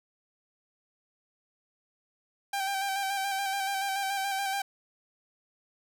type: tone with vibrato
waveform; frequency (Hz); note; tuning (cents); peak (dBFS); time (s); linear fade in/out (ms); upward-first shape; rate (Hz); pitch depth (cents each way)
sawtooth; 784; G5; 0; -25; 2.53-4.62; 5; square; 7; 27
effects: none